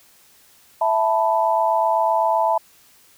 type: chord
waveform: sine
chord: E suspended fourth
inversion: none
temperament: equal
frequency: 659.3 / 880 / 987.8 Hz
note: E5 / A5 / B5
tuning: 0 / 0 / 0 cents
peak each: -20 / -19 / -22 dBFS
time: 0.81-2.58 s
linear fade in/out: 5 ms
effects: white hiss -53 dBFS RMS until 3.17 s